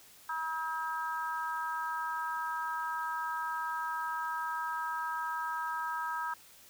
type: harmonic tone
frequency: 320 Hz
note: D#4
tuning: 49 cents sharp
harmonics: 3 / 4 / 5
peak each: -36 / -37 / -39 dBFS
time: 0.29-6.34 s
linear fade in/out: 5 ms
effects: white hiss -57 dBFS RMS until 6.69 s